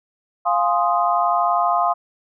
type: chord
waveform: sine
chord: F minor seventh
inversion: none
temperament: equal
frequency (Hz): 698.5 / 830.6 / 1046.5 / 1244.5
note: F5 / Ab5 / C6 / Eb6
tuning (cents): 0 / 0 / 0 / 0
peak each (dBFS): -19 / -24 / -21 / -22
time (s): 0.45-1.94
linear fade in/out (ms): 20
effects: none